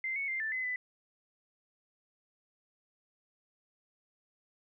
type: tone with pitch steps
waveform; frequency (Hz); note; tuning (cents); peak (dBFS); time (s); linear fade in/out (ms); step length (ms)
sine; 2081 / 2213 / 2094 / 1767 / 2033 / 1998; C7 / C#7 / C7 / A6 / B6 / B6; -10 / -3 / +1 / +7 / +50 / +20; -32; 0.04-0.76; 2; 120
effects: none